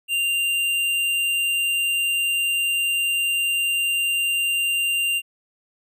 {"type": "tone with hard clipping", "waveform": "sine", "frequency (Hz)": 2785, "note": "F7", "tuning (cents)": -5, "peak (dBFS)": -21, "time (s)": [0.08, 5.22], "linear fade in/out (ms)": 50, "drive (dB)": 11, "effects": []}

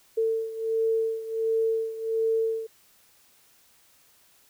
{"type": "beating tone pair", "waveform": "sine", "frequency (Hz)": [448, 449.4], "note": ["A4", "A4"], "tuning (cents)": [31, 37], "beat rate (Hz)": 1.4, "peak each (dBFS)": [-25, -29], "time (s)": [0.17, 2.67], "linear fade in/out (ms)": 10, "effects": ["white hiss -60 dBFS RMS until 4.49 s"]}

